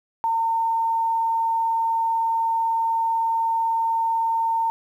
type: tone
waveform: sine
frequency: 909 Hz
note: A#5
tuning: 44 cents flat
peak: -19 dBFS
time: 0.24-4.7 s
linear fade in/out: 0 ms
effects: 9-bit